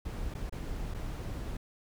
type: noise with dropouts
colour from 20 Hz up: brown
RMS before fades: -37 dBFS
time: 0.05-1.57 s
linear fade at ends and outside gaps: 5 ms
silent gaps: 0.341-0.349 / 0.496-0.523 / 0.94-0.945 s
effects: none